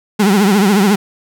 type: tone with vibrato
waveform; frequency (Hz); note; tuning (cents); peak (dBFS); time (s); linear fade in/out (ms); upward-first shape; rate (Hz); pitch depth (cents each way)
35% pulse; 200.1; G3; +36; -7; 0.19-0.96; 10; triangle; 14; 150
effects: none